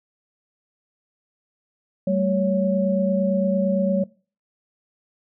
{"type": "tone cluster", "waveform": "sine", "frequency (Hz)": [193.2, 222, 558], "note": ["G3", "A3", "C#5"], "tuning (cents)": [-25, 16, 11], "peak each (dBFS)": [-21, -28, -22], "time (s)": [2.07, 4.04], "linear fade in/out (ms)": 5, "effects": ["noise-tail reverb RT60 0.4 s tail -23 dB re dry"]}